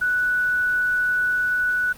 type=tone with quantisation; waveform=sine; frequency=1480 Hz; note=F#6; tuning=in tune; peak=-18 dBFS; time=0.01-1.93 s; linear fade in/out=10 ms; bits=8; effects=pink hiss -44 dBFS RMS until 1.97 s + Opus 48 kbps